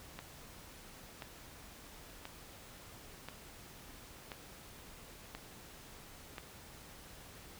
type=click train; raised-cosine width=0.3 ms; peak=-27 dBFS; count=7; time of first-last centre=0.19-6.382 s; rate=0.969 Hz; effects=pink hiss -54 dBFS RMS until 7.59 s